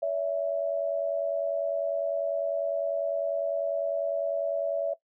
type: tone pair together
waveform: sine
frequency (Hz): 569.3 / 659.3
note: C#5 / E5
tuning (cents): +46 / 0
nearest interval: minor third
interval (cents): 254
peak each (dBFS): -28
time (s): 0.02-4.94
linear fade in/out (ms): 10
effects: noise-tail reverb RT60 0.1 s tail -17 dB re dry